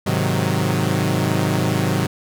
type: chord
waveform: sawtooth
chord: Ab dominant seventh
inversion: none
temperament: equal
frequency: 103.83 / 130.81 / 155.56 / 185 Hz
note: Ab2 / C3 / Eb3 / Gb3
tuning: 0 / 0 / 0 / 0 cents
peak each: -19 dBFS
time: 0.06-2.07 s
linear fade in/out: 10 ms
effects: none